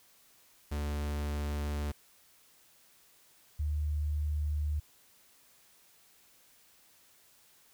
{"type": "tone pair in turn", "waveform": ["45% pulse", "sine"], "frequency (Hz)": [73.42, 74.83], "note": ["D2", "D2"], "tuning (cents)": [0, 33], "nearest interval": "unison", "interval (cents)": 33, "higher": "second", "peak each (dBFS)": [-32, -29], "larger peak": "second", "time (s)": [[0.71, 1.92], [3.59, 4.8]], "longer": "neither", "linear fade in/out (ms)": 10, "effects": ["white hiss -63 dBFS RMS until 7.73 s"]}